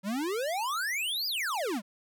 square exponential two-way sweep, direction up then down, 184.2 to 5060 to 184.2 Hz, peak -30 dBFS, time 0.03-1.82 s, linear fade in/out 50 ms, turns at 1.27 s, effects none

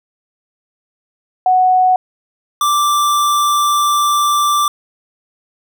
sine / square tone pair in turn, 740 / 1174.7 Hz, F#5 / D6, 0 / 0 cents, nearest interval minor sixth, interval 800 cents, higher second, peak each -8 / -12 dBFS, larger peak first, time 1.46-1.96 / 2.61-4.68 s, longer second, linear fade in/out 2 ms, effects none

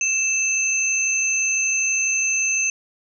sine tone pair together, 2635 / 6267 Hz, E7 / G8, -1 / -1 cents, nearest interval octave + minor third, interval 1500 cents, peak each -21 dBFS, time 0.01-2.7 s, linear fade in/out 2 ms, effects none

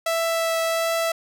sawtooth tone with vibrato, 659.3 Hz, E5, in tune, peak -17 dBFS, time 0.06-1.12 s, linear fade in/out 5 ms, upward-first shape triangle, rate 1.4 Hz, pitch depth 9 cents each way, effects none

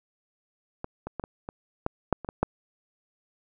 clicks, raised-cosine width 1 ms, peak -19 / -20 / -18 / -20 / -21 / -12 / -7 / -23 / -17 / -8 dBFS, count 10, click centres 0.844 / 1.07 / 1.197 / 1.239 / 1.489 / 1.864 / 2.127 / 2.247 / 2.289 / 2.43 s, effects none

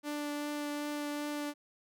sawtooth tone with vibrato, 293.7 Hz, D4, in tune, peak -31 dBFS, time 0.03-1.54 s, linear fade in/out 50 ms, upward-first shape triangle, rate 2.6 Hz, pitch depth 10 cents each way, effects none

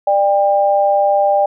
sine tone pair together, 595 / 797.6 Hz, D5 / G5, +22 / +30 cents, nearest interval perfect fourth, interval 508 cents, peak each -13 dBFS, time 0.07-1.46 s, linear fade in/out 5 ms, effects none

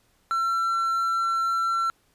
triangle tone, 1351 Hz, E6, 42 cents sharp, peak -20 dBFS, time 0.31-1.9 s, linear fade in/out 0 ms, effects pink hiss -65 dBFS RMS until 2.14 s + resampled to 32000 Hz

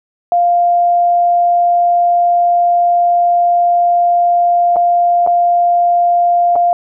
sine tone with dropouts, 698.5 Hz, F5, in tune, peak -8 dBFS, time 0.32-6.73 s, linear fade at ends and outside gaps 1 ms, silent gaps 4.76-4.766 / 5.265-5.273 / 6.556-6.561 s, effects none

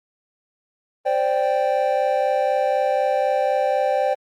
triangle chord, C suspended second, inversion none, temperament equal, 523.3 / 587.3 / 784 Hz, C5 / D5 / G5, 0 / 0 / 0 cents, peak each -20 dBFS, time 1.05-4.15 s, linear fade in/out 20 ms, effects Opus 32 kbps

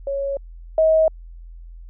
sine tone pair in turn, 554.4 / 636.1 Hz, C#5 / D#5, 0 / +38 cents, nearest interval major second, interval 238 cents, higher second, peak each -21 / -12 dBFS, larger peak second, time 0.07-0.37 / 0.78-1.08 s, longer neither, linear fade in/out 2 ms, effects added 42 Hz sine -36 dBFS peak until 1.89 s

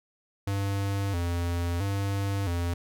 square tone with vibrato, 92.5 Hz, F#2, in tune, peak -27 dBFS, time 0.47-2.74 s, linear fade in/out 5 ms, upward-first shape square, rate 0.75 Hz, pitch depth 120 cents each way, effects none

